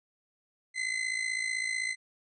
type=tone with amplitude modulation; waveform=40% pulse; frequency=2046 Hz; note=C7; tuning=39 cents flat; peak=-26 dBFS; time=0.74-1.96 s; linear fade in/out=50 ms; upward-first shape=sine; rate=55.8 Hz; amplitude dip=70%; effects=resampled to 24000 Hz